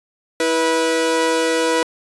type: tone pair together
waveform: sawtooth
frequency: 325.4 / 489 Hz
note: E4 / B4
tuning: -22 / -17 cents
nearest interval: perfect fifth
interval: 705 cents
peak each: -17 / -13 dBFS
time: 0.4-1.83 s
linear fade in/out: 2 ms
effects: resampled to 24000 Hz